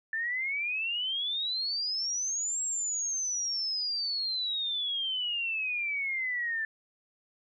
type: exponential two-way sweep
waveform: sine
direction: up then down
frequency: 1760 to 7670 to 1760 Hz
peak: -29 dBFS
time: 0.13-6.65 s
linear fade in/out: 2 ms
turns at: 2.62 s
effects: none